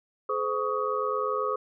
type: tone cluster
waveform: sine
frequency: 426.2 / 514 / 1123 / 1253 Hz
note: G#4 / C5 / C#6 / D#6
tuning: +45 / -31 / +22 / +12 cents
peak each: -31 dBFS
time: 0.29-1.56 s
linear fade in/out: 5 ms
effects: none